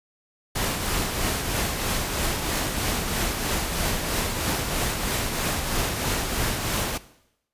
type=noise with tremolo; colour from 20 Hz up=pink; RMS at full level=-24 dBFS; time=0.55-6.98 s; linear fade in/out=10 ms; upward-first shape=triangle; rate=3.1 Hz; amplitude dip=45%; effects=noise-tail reverb RT60 0.8 s tail -17 dB re dry + resampled to 32000 Hz